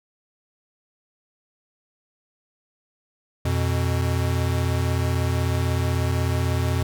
square tone pair together, 87.31 / 123.47 Hz, F2 / B2, 0 / 0 cents, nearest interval tritone, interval 600 cents, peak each -23 / -25 dBFS, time 3.45-6.83 s, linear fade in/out 5 ms, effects none

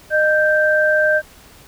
sine tone pair together, 613 / 1568 Hz, D#5 / G6, -26 / 0 cents, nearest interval octave + major third, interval 1626 cents, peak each -15 dBFS, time 0.1-1.22 s, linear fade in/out 50 ms, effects pink hiss -45 dBFS RMS until 1.67 s

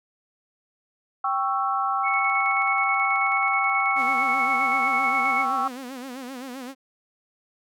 sine chord, C# diminished, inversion second, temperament equal with one note detuned, 784 / 1108.7 / 1326.9 Hz, G5 / C#6 / E6, 0 / 0 / +11 cents, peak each -26 dBFS, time 1.24-5.68 s, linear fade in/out 5 ms
sine tone with tremolo, 2207 Hz, C#7, 8 cents flat, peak -22 dBFS, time 2.03-5.46 s, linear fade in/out 50 ms, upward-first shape square, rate 9.3 Hz, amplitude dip 30%
sawtooth tone with vibrato, 257.4 Hz, C4, 28 cents flat, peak -30 dBFS, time 3.95-6.75 s, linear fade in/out 50 ms, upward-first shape sine, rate 7.7 Hz, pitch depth 110 cents each way
effects none

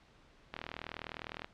click train, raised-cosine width 0.3 ms, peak -23 dBFS, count 37, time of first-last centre 0.54-1.445 s, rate 39.8 Hz, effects pink hiss -63 dBFS RMS until 1.53 s + low-pass 4000 Hz 12 dB/octave

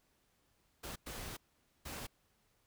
pink noise bursts at uneven times, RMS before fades -45 dBFS, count 3, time 0.83-0.96 / 1.06-1.37 / 1.85-2.07 s, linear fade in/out 10 ms, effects pink hiss -75 dBFS RMS until 2.66 s

